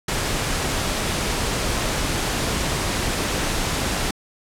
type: noise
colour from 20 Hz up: pink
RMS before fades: -23 dBFS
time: 0.08-4.11 s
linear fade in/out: 5 ms
effects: low-pass 10000 Hz 12 dB/octave